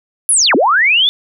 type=linear two-way sweep; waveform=sine; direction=down then up; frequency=11175 to 216.9 to 3570 Hz; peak=-8 dBFS; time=0.29-1.09 s; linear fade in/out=0 ms; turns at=0.55 s; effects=none